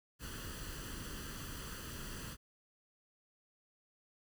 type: noise with comb filter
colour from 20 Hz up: pink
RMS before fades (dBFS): -45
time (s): 0.19-2.37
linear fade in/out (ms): 50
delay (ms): 0.66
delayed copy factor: +0.7
effects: none